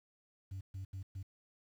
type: tone bursts at uneven times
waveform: sine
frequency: 95.6 Hz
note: G2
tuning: 43 cents flat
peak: -38 dBFS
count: 4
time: 0.51-0.61 / 0.74-0.85 / 0.93-1.03 / 1.15-1.23 s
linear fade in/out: 10 ms
effects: tanh soft clip ceiling -39 dBFS + 11-bit